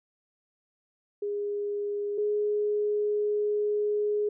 sine tone pair in turn, 410 / 417.4 Hz, G#4 / G#4, -22 / +9 cents, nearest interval unison, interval 31 cents, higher second, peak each -28 / -24 dBFS, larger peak second, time 1.22-2.18 / 2.18-4.29 s, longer second, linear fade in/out 5 ms, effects none

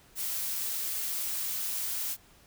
blue noise, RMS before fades -33 dBFS, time 0.15-2.17 s, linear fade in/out 50 ms, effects pink hiss -59 dBFS RMS until 2.46 s

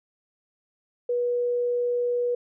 sine tone, 485.6 Hz, B4, 29 cents flat, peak -22 dBFS, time 1.09-2.35 s, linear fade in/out 5 ms, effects none

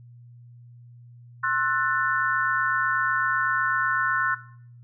sine chord, F# half-diminished seventh, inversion second, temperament just, 1065.6 / 1332 / 1480 / 1776 Hz, C6 / E6 / F#6 / A6, +31 / +18 / 0 / +16 cents, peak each -27 / -29 / -25 / -30 dBFS, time 1.43-4.35 s, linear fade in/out 10 ms, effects noise-tail reverb RT60 0.6 s tail -17 dB re dry + added 120 Hz sine -45 dBFS peak until 4.83 s

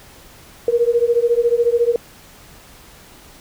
sine beating tone pair, 466.2 / 480.2 Hz, A#4 / B4, 0 / -49 cents, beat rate 14 Hz, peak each -16 dBFS, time 0.68-1.96 s, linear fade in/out 2 ms, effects pink hiss -44 dBFS RMS until 3.4 s

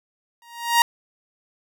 sawtooth tone with exponential growth, 940 Hz, A#5, 14 cents sharp, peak -7 dBFS, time 0.42-0.82 s, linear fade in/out 1 ms, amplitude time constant 85 ms, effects none

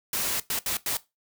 white noise bursts at uneven times, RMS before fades -28 dBFS, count 4, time 0.13-0.4 / 0.5-0.59 / 0.66-0.77 / 0.86-0.97 s, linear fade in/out 2 ms, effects noise-tail reverb RT60 0.2 s tail -17 dB re dry

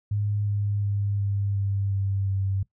sine tone with pitch steps, 103.3 / 102.23 / 101.17 / 100.13 / 99.09 / 98.07 / 97.05 Hz, G#2 / G#2 / G#2 / G2 / G2 / G2 / G2, -9 / -27 / -45 / +37 / +19 / +1 / -17 cents, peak -23 dBFS, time 0.11-2.63 s, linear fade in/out 5 ms, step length 360 ms, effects noise-tail reverb RT60 0.1 s tail -18 dB re dry

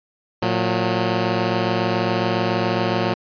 10% pulse tone pair together, 114.4 / 181.6 Hz, A#2 / F#3, -32 / -32 cents, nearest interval minor sixth, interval 800 cents, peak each -13 dBFS, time 0.42-3.14 s, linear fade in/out 5 ms, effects resampled to 11025 Hz

